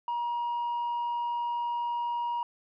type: tone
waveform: sine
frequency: 952 Hz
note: A#5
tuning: 36 cents sharp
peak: -26 dBFS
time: 0.08-2.43 s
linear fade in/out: 2 ms
effects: tanh soft clip ceiling -27 dBFS